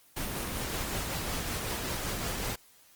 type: noise with tremolo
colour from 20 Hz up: pink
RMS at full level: -33 dBFS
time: 0.16-2.56 s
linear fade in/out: 10 ms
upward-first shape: sine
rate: 5.3 Hz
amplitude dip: 25%
effects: white hiss -60 dBFS RMS until 2.95 s + Opus 24 kbps